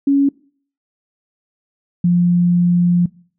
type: tone pair in turn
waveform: sine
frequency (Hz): 278.9 / 175.32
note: C#4 / F3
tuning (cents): +11 / +7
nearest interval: minor sixth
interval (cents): 804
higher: first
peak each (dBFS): -10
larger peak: neither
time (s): 0.07-0.29 / 2.04-3.06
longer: second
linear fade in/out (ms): 5
effects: noise-tail reverb RT60 0.5 s tail -23 dB re dry